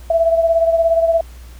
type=beating tone pair; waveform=sine; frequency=660 / 677 Hz; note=E5 / E5; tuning=+2 / +46 cents; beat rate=17 Hz; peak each=-12 / -19 dBFS; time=0.1-1.21 s; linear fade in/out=5 ms; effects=added 60 Hz sine -34 dBFS peak until 1.59 s + pink hiss -46 dBFS RMS until 1.59 s